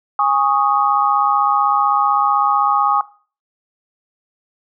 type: chord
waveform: sine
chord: Ab suspended fourth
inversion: none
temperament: equal with one note detuned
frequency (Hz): 822 / 1108.7 / 1244.5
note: Ab5 / Db6 / Eb6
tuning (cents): -18 / 0 / 0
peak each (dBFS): -17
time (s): 0.19-3.01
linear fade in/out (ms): 2
effects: noise-tail reverb RT60 0.4 s tail -19 dB re dry